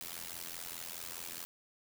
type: noise with amplitude modulation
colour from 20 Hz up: white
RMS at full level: -40 dBFS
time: 0.01-1.45 s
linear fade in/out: 0 ms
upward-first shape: sine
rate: 84.8 Hz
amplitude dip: 95%
effects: none